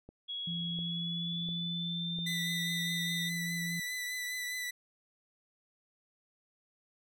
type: click train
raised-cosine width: 2 ms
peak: -36 dBFS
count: 4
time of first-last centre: 0.09-2.188 s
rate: 1.43 Hz
type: tone with pitch glide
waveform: sine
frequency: 3335 to 3658 Hz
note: G#7 to A#7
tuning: +7 to -33 cents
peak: -36 dBFS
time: 0.28-3.3 s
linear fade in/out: 20 ms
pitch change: +160 cents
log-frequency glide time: 0.7-2.55 s
type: tone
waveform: sine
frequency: 170.3 Hz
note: F3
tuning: 43 cents flat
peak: -36 dBFS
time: 0.47-3.8 s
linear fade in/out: 5 ms
type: tone with vibrato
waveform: sawtooth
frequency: 1988 Hz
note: B6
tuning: 11 cents sharp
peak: -32 dBFS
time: 2.26-4.71 s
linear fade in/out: 10 ms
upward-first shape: triangle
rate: 4.9 Hz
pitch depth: 25 cents each way
effects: none